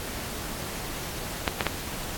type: clicks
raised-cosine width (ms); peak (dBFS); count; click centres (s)
0.3; -7; 3; 1.478 / 1.608 / 1.667
effects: pink hiss -35 dBFS RMS until 2.17 s + AAC 64 kbps